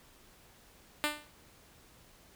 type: tone with exponential decay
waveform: 5% pulse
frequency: 298.3 Hz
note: D4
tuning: 27 cents sharp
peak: -15 dBFS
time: 1.04-1.31 s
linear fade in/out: 0 ms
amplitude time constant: 57 ms
effects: pink hiss -60 dBFS RMS until 2.35 s